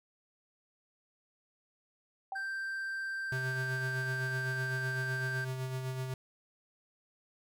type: tone with exponential decay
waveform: sine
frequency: 774 Hz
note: G5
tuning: 22 cents flat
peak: -33 dBFS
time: 2.32-2.49 s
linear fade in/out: 2 ms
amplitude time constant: 36 ms
type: tone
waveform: triangle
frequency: 1569 Hz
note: G6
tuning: 1 cent sharp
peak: -33 dBFS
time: 2.35-5.45 s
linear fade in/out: 10 ms
type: tone with tremolo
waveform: square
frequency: 130 Hz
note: C3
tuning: 11 cents flat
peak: -34 dBFS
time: 3.32-6.14 s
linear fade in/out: 2 ms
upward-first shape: sine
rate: 7.9 Hz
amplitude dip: 40%
effects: none